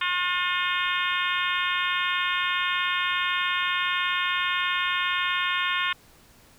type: harmonic tone with a mistuned harmonic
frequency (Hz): 358.4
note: F4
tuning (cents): +45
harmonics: 3 / 4 / 5 / 6 / 7 / 8 / 9 / 10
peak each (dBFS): -29 / -30 / -31 / -32 / -32 / -33 / -34 / -34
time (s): 0.01-5.93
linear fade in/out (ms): 5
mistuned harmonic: 9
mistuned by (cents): -23
effects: pink hiss -55 dBFS RMS until 6.58 s